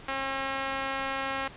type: tone with band-pass filter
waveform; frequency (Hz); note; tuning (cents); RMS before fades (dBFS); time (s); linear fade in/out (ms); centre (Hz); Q
5% pulse; 270; C#4; -45; -32; 0.08-1.48; 5; 930; 0.52
effects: pink hiss -47 dBFS RMS until 1.56 s + resampled to 8000 Hz